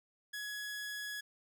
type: tone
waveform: sawtooth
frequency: 1681 Hz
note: G#6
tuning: 20 cents sharp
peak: -36 dBFS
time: 0.33-1.21 s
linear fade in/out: 10 ms
effects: none